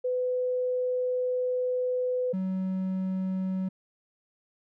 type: tone pair in turn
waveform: sine / triangle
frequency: 502 / 188.04 Hz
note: B4 / F#3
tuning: +28 / +28 cents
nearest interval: octave + perfect fourth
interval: 1700 cents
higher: first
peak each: -25 dBFS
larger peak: neither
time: 0.04-2.33 / 2.33-3.69 s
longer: first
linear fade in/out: 10 ms
effects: none